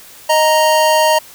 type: tone pair together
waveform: square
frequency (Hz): 622.3 / 933.2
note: D#5 / A#5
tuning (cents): 0 / +2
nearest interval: perfect fifth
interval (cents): 702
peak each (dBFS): -13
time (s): 0.29-1.19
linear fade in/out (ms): 10
effects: white hiss -39 dBFS RMS until 1.34 s